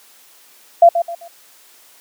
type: tone with echo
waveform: sine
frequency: 683 Hz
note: F5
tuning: 39 cents flat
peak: -3 dBFS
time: 0.82-0.89 s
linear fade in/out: 5 ms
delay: 130 ms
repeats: 3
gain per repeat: -10 dB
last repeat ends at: 1.28 s
effects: white hiss -48 dBFS RMS until 2 s + high-pass 300 Hz 12 dB/octave